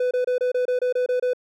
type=tone bursts; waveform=triangle; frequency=499.4 Hz; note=B4; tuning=19 cents sharp; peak=-17 dBFS; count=10; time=0-1.334 s; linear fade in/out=5 ms; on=110 ms; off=26 ms; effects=none